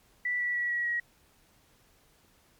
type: tone with pitch steps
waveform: sine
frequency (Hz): 1967 / 1951.2 / 1935.4 / 1919.9 / 1904.4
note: B6 / B6 / B6 / B6 / A#6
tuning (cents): -7 / -21 / -36 / -49 / +37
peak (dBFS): -27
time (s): 0.25-1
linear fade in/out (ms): 5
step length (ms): 150
effects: pink hiss -64 dBFS RMS until 2.59 s + MP3 96 kbps